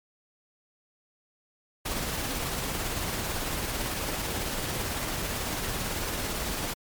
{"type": "noise with tremolo", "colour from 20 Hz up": "pink", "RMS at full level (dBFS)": -30, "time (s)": [1.85, 6.74], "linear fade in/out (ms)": 10, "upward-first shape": "triangle", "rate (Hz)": 18, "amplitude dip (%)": 30, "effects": ["MP3 96 kbps"]}